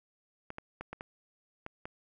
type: clicks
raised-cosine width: 0.5 ms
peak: -25 dBFS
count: 7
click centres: 0.504 / 0.584 / 0.81 / 0.93 / 1.009 / 1.664 / 1.855 s
effects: none